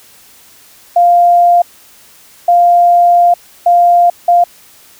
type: tone bursts at uneven times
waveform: sine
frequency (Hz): 698.5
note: F5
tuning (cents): 0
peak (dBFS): -4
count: 4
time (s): 0.96-1.62 / 2.48-3.34 / 3.66-4.1 / 4.28-4.44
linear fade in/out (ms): 5
effects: white hiss -42 dBFS RMS until 4.99 s